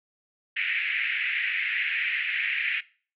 white band-pass noise, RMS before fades -28 dBFS, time 0.56-2.81 s, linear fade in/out 10 ms, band 1800 to 2600 Hz, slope 48 dB/octave, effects noise-tail reverb RT60 0.4 s tail -20 dB re dry

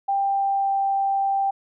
sine tone with pitch glide, 791 to 786 Hz, G5 to G5, +15 to +4 cents, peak -19 dBFS, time 0.08-1.51 s, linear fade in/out 10 ms, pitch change -11 cents, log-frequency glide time 0.2-0.73 s, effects none

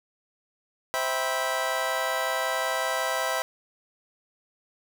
25% pulse chord, C major seventh, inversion none, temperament just, 523.3 / 654.1 / 784.9 / 981.1 Hz, C5 / E5 / G5 / B5, 0 / -14 / +2 / -12 cents, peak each -28 / -26 / -30 / -29 dBFS, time 0.94-3.42 s, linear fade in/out 0 ms, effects none

